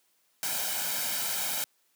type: noise with comb filter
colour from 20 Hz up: white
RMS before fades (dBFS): -31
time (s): 0.43-1.64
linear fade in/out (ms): 0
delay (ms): 1.3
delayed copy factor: +0.65
effects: white hiss -70 dBFS RMS until 1.95 s + high-pass 200 Hz 12 dB/octave